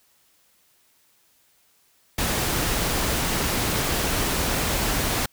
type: noise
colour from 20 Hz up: pink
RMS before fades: -24 dBFS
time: 2.18-5.26 s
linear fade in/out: 5 ms
effects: white hiss -62 dBFS RMS until 5.32 s